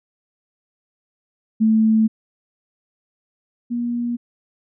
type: tone pair in turn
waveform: sine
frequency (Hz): 220 / 238.9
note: A3 / A#3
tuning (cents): 0 / +43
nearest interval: minor second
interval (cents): 143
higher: second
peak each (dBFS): -12 / -20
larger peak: first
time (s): 1.6-2.08 / 3.7-4.17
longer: first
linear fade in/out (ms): 20
effects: none